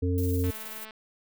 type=harmonic tone; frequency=89.7 Hz; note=F2; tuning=47 cents sharp; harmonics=1 / 3 / 5; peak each=-25 / -30 / -32 dBFS; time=0.02-0.51 s; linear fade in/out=10 ms
type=noise with tremolo; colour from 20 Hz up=violet; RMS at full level=-39 dBFS; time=0.18-0.85 s; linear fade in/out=0 ms; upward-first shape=square; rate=19 Hz; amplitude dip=35%
type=click train; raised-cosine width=0.3 ms; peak=-29 dBFS; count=103; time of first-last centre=0.44-0.908 s; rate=218 Hz
effects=none